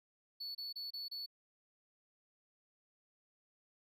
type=tone bursts; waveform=triangle; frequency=4435 Hz; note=C#8; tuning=in tune; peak=-40 dBFS; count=5; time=0.4-1.262 s; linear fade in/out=10 ms; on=150 ms; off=28 ms; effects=none